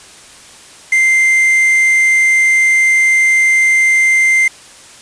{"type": "tone with quantisation", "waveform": "triangle", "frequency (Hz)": 2088, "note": "C7", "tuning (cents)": -4, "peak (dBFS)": -6, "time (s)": [0.92, 4.48], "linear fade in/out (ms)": 5, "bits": 4, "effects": ["white hiss -38 dBFS RMS until 5.01 s", "resampled to 22050 Hz"]}